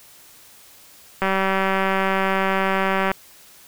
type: click train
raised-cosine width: 0.5 ms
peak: -6 dBFS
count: 365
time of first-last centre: 1.22-3.116 s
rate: 192 Hz
effects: white hiss -48 dBFS RMS until 3.67 s